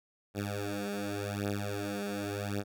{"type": "beating tone pair", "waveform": "10% pulse", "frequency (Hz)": [101.1, 101.98], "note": ["G#2", "G#2"], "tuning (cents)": [-46, -31], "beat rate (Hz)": 0.88, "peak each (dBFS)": -28, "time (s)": [0.34, 2.64], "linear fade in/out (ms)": 50, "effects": []}